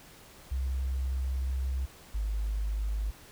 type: tone pair in turn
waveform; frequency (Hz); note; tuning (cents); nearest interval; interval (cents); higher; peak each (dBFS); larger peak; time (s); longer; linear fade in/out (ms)
sine; 65.5 / 51.99; C2 / G#1; +2 / +3; major third; 399; first; -28; neither; 0.51-1.86 / 2.14-3.11; first; 10
effects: pink hiss -53 dBFS RMS until 3.31 s